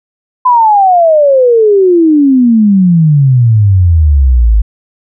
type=exponential sweep; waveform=sine; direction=down; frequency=1021 to 50.9 Hz; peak=-3 dBFS; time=0.45-4.62 s; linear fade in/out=10 ms; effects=none